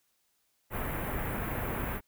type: band-stop noise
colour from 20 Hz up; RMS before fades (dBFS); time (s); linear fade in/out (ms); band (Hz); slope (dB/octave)
pink; -34; 0.7-2.01; 50; 2200 to 13000; 24
effects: white hiss -74 dBFS RMS until 2.07 s